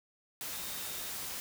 sine tone in noise, 3692 Hz, A#7, 17 cents flat, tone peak -50 dBFS, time 0.53-1.09 s, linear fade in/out 0 ms, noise white, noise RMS -40 dBFS, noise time 0.41-1.4 s, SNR -13 dB, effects none

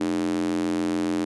square tone with high-pass filter, 43.52 Hz, F1, 5 cents flat, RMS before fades -25 dBFS, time 0-1.25 s, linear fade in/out 10 ms, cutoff 280 Hz, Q 5.8, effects resampled to 24000 Hz

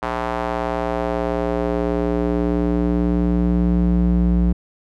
square tone with band-pass filter sweep, 59.2 Hz, A#1, 27 cents sharp, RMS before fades -19 dBFS, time 0.02-4.53 s, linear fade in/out 10 ms, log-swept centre 980 to 140 Hz, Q 1.4, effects none

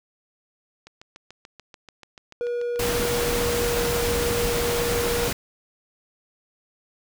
click train, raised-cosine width 0.2 ms, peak -26 dBFS, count 23, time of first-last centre 0.87-4.068 s, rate 6.88 Hz
triangle tone with pitch glide, 480.8 to 475.6 Hz, B4 to A#4, -46 to +35 cents, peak -22 dBFS, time 2.41-5.28 s, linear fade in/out 0 ms, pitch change -19 cents, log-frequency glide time 2.52-3.93 s
pink noise, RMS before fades -26 dBFS, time 2.79-5.33 s, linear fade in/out 5 ms
effects none

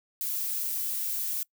violet noise, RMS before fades -31 dBFS, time 0.21-1.43 s, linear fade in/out 0 ms, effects noise-tail reverb RT60 0.1 s tail -24 dB re dry

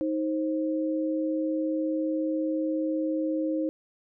sine tone pair together, 314.5 / 529 Hz, D#4 / C5, +19 / +19 cents, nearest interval major sixth, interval 900 cents, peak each -26 / -31 dBFS, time 0.01-3.69 s, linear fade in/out 0 ms, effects none

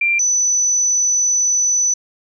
sine tone pair in turn, 2371 / 5986 Hz, D7 / F#8, +16 / +19 cents, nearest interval octave + major third, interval 1603 cents, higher second, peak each -13 dBFS, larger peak neither, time 0.01-0.19 / 0.19-1.94 s, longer second, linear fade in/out 5 ms, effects none

